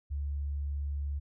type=tone; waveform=sine; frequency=71.4 Hz; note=D2; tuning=48 cents flat; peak=-31 dBFS; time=0.1-1.2 s; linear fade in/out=20 ms; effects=none